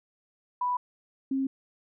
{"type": "tone pair in turn", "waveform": "sine", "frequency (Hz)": [987.8, 268.4], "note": ["B5", "C4"], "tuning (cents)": [0, 44], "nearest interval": "octave + major seventh", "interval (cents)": 2256, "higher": "first", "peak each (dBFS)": -25, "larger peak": "neither", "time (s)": [[0.61, 0.77], [1.31, 1.47]], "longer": "neither", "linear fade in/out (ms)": 5, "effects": []}